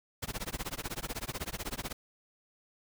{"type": "noise with tremolo", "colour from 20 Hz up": "pink", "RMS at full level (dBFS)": -35, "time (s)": [0.22, 1.93], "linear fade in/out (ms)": 10, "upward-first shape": "sine", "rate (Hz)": 16, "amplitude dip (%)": 100, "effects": []}